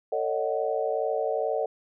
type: chord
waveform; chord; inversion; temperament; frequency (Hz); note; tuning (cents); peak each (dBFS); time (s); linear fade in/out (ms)
sine; D# half-diminished seventh; second; just; 448 / 560 / 622.3 / 746.7; A4 / C#5 / D#5 / F#5; +31 / +18 / 0 / +16; -29 / -30 / -30 / -32; 0.12-1.66; 5
effects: none